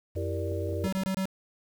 sine tone, 90.1 Hz, F#2, 45 cents flat, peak -31 dBFS, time 0.15-0.87 s, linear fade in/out 10 ms
sine chord, E half-diminished seventh, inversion none, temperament equal, 329.6 / 392 / 466.2 / 587.3 Hz, E4 / G4 / Bb4 / D5, 0 / 0 / 0 / 0 cents, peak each -37 dBFS, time 0.16-0.88 s, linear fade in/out 5 ms
clicks, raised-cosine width 2 ms, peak -31 dBFS, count 9, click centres 0.518 / 0.692 / 0.728 / 0.843 / 0.881 / 0.916 / 0.973 / 1.016 / 1.068 s
square tone bursts, 190.4 Hz, F#3, 50 cents sharp, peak -28 dBFS, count 4, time 0.84-1.255 s, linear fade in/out 0 ms, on 85 ms, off 25 ms
effects 9-bit

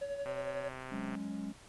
triangle tone with tremolo, 563 Hz, C#5, 27 cents sharp, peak -32 dBFS, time 0.01-0.69 s, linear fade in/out 10 ms, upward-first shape sine, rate 11 Hz, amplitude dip 55%
click train, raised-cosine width 0.5 ms, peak -29 dBFS, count 117, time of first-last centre 0.26-1.152 s, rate 130 Hz
triangle chord, F# suspended second, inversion none, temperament equal, 185 / 207.7 / 277.2 Hz, F#3 / G#3 / C#4, 0 / 0 / 0 cents, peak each -42 / -38 / -40 dBFS, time 0.91-1.53 s, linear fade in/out 20 ms
effects pink hiss -57 dBFS RMS until 1.68 s + resampled to 24000 Hz

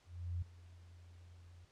sine tone with ADSR envelope, 87.31 Hz, F2, in tune, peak -35 dBFS, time 0.05-1.65 s, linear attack 370 ms, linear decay 7 ms, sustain -20 dB, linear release 3 ms, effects pink hiss -70 dBFS RMS until 1.71 s + low-pass 7000 Hz 12 dB/octave

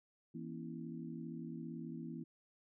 harmonic tone with a mistuned harmonic, 55 Hz, A1, in tune, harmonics 3 / 4 / 5 / 6, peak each -47 / -47 / -51 / -50 dBFS, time 0.34-2.24 s, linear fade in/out 10 ms, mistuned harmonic 4, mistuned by +130 cents, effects none

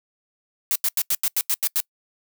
blue noise bursts, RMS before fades -21 dBFS, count 9, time 0.71-1.803 s, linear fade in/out 0 ms, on 45 ms, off 86 ms, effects noise-tail reverb RT60 0.1 s tail -25 dB re dry

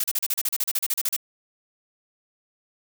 blue noise bursts, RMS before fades -24 dBFS, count 16, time 0-1.165 s, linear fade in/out 5 ms, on 40 ms, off 35 ms, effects none

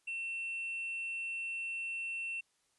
triangle tone with hard clipping, 2700 Hz, E7, 41 cents sharp, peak -37 dBFS, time 0.07-2.41 s, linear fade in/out 10 ms, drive 5 dB, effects white hiss -75 dBFS RMS until 2.78 s + resampled to 24000 Hz

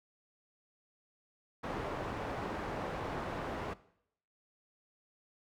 white low-pass noise, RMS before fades -39 dBFS, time 1.63-3.74 s, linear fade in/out 10 ms, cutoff 920 Hz, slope 12 dB/octave, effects noise-tail reverb RT60 0.7 s tail -18 dB re dry

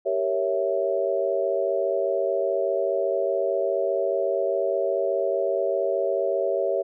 sine chord, G diminished seventh, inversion none, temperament equal, 392 / 466.2 / 554.4 / 659.3 Hz, G4 / Bb4 / Db5 / Fb5, 0 / 0 / 0 / 0 cents, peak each -27 / -30 / -25 / -27 dBFS, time 0.05-6.83 s, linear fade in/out 20 ms, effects none

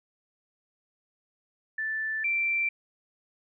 sine tone pair in turn, 1760 / 2349 Hz, A6 / D7, 0 / 0 cents, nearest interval perfect fourth, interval 500 cents, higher second, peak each -28 / -24 dBFS, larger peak second, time 1.78-2.24 / 2.24-2.69 s, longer first, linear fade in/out 5 ms, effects none

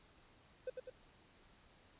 triangle tone with echo, 510 Hz, C5, 44 cents flat, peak -36 dBFS, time 0.67-0.7 s, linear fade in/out 5 ms, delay 100 ms, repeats 2, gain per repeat -4 dB, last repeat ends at 0.9 s, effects pink hiss -66 dBFS RMS until 1.99 s + resampled to 8000 Hz

